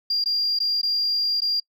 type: tone with dropouts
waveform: sine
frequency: 4785 Hz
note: D8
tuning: 32 cents sharp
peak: -19 dBFS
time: 0.1-1.6 s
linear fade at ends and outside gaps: 5 ms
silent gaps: 0.241-0.258 / 0.589-0.601 / 0.815-0.83 / 1.405-1.418 s
effects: noise-tail reverb RT60 0.1 s tail -26 dB re dry + tanh soft clip ceiling -15 dBFS